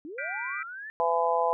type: linear sweep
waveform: sine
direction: up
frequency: 280 to 1800 Hz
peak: -37 dBFS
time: 0.05-0.9 s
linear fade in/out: 0 ms
type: chord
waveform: sine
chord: G dominant seventh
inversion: third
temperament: equal with one note detuned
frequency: 1432 / 1568 / 1975.5 / 2349 Hz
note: F6 / G6 / B6 / D7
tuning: +43 / 0 / 0 / 0 cents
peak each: -37 dBFS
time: 0.18-0.63 s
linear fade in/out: 5 ms
type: harmonic tone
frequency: 167.9 Hz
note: E3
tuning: 32 cents sharp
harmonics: 3 / 4 / 5 / 6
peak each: -28 / -28 / -28 / -28 dBFS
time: 1-1.53 s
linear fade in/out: 0 ms
effects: none